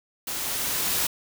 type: noise with level ramp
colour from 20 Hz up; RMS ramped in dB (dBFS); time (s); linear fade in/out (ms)
white; -31 to -24; 0.27-1.07; 5
effects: none